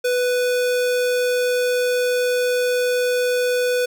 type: tone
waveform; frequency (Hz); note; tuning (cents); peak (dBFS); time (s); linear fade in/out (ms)
square; 495.4; B4; +5; -18; 0.04-3.86; 10
effects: none